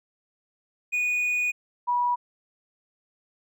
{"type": "tone pair in turn", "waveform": ["triangle", "sine"], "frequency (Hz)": [2466, 972.7], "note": ["D#7", "B5"], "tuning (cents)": [-16, -27], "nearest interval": "octave + major third", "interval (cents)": 1611, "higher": "first", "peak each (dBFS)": -21, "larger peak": "neither", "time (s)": [[0.92, 1.52], [1.87, 2.16]], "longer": "first", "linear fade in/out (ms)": 20, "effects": []}